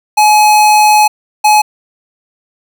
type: tone bursts at uneven times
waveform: square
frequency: 847 Hz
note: G#5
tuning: 34 cents sharp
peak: -5 dBFS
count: 2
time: 0.17-1.08 / 1.44-1.62 s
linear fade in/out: 10 ms
effects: none